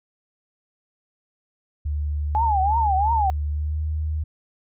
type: tone with pitch glide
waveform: sine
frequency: 74 to 77.19 Hz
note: D2 to D#2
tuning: +14 to -13 cents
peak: -22 dBFS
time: 1.85-4.24 s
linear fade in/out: 10 ms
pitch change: +73 cents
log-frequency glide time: 3.5-3.82 s
type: tone with vibrato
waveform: sine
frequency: 837 Hz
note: G#5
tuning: 13 cents sharp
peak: -18 dBFS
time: 2.35-3.3 s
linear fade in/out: 0 ms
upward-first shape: triangle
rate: 2.9 Hz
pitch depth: 210 cents each way
effects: none